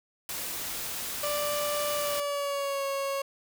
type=noise; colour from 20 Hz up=white; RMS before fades=-35 dBFS; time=0.29-2.2 s; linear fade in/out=2 ms
type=tone with pitch glide; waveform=30% pulse; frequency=587.3 to 551.1 Hz; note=D5 to C#5; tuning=0 to -10 cents; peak=-26 dBFS; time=1.23-3.22 s; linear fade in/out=5 ms; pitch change=-110 cents; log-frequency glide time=1.94-2.85 s
effects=none